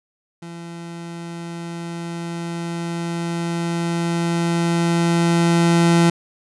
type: tone with level ramp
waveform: 30% pulse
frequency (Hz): 169.5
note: E3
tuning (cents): +49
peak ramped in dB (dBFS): -30 to -9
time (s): 0.42-6.1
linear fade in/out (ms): 5
effects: resampled to 24000 Hz